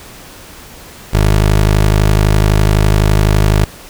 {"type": "tone", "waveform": "20% pulse", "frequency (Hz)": 51.91, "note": "G#1", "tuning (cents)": 0, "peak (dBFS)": -3, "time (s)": [1.13, 3.65], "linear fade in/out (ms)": 10, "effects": ["pink hiss -35 dBFS RMS until 3.89 s"]}